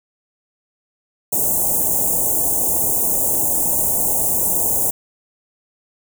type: band-stop noise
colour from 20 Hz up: white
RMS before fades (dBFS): -18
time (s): 1.32-4.91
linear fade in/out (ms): 10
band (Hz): 880 to 7000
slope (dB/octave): 48
effects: none